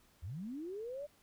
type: linear sweep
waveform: sine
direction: up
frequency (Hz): 67.8 to 600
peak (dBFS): -40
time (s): 0.22-1.07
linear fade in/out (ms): 20
effects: pink hiss -68 dBFS RMS until 1.22 s